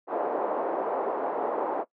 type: band-pass noise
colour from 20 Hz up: white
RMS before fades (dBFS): -29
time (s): 0.07-1.85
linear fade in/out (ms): 50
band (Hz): 350 to 860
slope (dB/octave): 24
effects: noise-tail reverb RT60 0.1 s tail -19 dB re dry